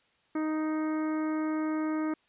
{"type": "harmonic tone", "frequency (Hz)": 311.1, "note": "D#4", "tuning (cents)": 0, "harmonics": [1, 2, 3, 4, 5, 6, 7], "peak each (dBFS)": [-28, -40, -43, -41, -47, -50, -49], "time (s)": [0.35, 2.14], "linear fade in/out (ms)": 5, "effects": ["white hiss -68 dBFS RMS until 2.28 s", "resampled to 8000 Hz"]}